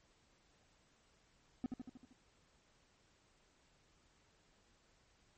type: tone with echo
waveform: triangle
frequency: 252.6 Hz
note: B3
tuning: 39 cents sharp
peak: -33 dBFS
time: 1.64-1.66 s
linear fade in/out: 0 ms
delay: 78 ms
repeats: 6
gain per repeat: -4 dB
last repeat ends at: 2.128 s
effects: pink hiss -72 dBFS RMS until 5.37 s + MP3 32 kbps